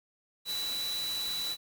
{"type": "tone in noise", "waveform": "sine", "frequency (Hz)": 3951, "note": "B7", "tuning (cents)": 0, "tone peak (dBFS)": -32, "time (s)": [0.45, 1.57], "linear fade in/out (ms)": 50, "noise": "white", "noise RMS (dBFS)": -40, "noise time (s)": [0.45, 1.57], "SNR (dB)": 5, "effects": []}